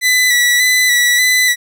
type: tone with vibrato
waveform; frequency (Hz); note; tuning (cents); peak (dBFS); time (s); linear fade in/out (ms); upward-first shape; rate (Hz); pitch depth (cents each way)
sawtooth; 1975.5; B6; 0; -6; 0.01-1.56; 50; square; 1.7; 24
effects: none